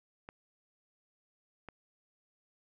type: clicks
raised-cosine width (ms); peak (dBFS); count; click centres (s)
0.5; -30; 2; 0.289 / 1.687
effects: none